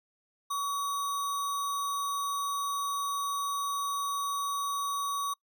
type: tone with sample-and-hold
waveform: sine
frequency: 1133 Hz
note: C#6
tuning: 37 cents sharp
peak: -29 dBFS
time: 0.5-5.34 s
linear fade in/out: 10 ms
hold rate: 4900 Hz
effects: noise-tail reverb RT60 0.1 s tail -25 dB re dry